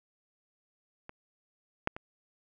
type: clicks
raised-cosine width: 0.5 ms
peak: -28 / -12 / -25 dBFS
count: 3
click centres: 1.094 / 1.874 / 1.965 s
effects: none